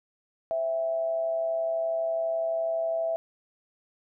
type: tone with amplitude modulation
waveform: sine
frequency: 659.3 Hz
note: E5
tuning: in tune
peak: -23 dBFS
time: 0.51-3.16 s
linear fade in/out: 0 ms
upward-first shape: sine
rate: 132 Hz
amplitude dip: 45%
effects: none